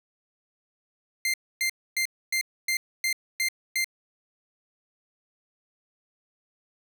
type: tone bursts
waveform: sawtooth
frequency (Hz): 2093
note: C7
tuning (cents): 0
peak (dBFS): -20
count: 8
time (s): 1.25-3.844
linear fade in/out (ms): 2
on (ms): 88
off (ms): 270
effects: none